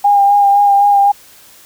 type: tone with vibrato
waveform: sine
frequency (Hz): 807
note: G#5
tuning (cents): -50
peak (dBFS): -6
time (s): 0.04-1.12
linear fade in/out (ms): 10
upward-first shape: sine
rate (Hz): 3.9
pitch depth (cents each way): 22
effects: white hiss -42 dBFS RMS until 1.65 s